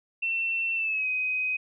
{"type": "tone with pitch glide", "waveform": "sine", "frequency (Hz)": [2695, 2515], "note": ["E7", "D#7"], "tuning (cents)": [38, 18], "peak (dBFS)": -25, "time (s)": [0.22, 1.57], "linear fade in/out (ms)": 10, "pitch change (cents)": -120, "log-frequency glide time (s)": [0.75, 1.08], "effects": []}